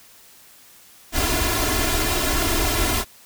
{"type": "noise with comb filter", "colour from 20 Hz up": "pink", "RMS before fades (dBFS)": -21, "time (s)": [1.12, 3.05], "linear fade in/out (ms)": 50, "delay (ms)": 2.9, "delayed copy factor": 1, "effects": ["white hiss -49 dBFS RMS until 3.25 s"]}